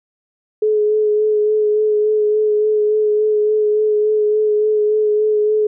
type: tone with vibrato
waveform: sine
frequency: 425.1 Hz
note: G#4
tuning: 40 cents sharp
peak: -12 dBFS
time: 0.62-5.67 s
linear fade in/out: 5 ms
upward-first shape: sine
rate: 3.5 Hz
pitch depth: 19 cents each way
effects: none